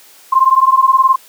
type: beating tone pair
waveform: sine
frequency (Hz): 1046.5 / 1065.5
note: C6 / C6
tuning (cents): 0 / +31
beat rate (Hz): 19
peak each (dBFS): -10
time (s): 0.32-1.16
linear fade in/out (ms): 10
effects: white hiss -43 dBFS RMS until 1.28 s + high-pass 300 Hz 12 dB/octave